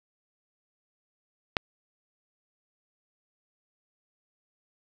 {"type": "click", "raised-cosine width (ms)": 0.3, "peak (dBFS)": -7, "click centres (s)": 1.568, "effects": []}